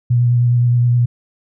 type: tone with vibrato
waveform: sine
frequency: 121.2 Hz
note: B2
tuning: 32 cents flat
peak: -10 dBFS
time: 0.1-1.06 s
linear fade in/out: 10 ms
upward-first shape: sine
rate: 9.6 Hz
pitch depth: 18 cents each way
effects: none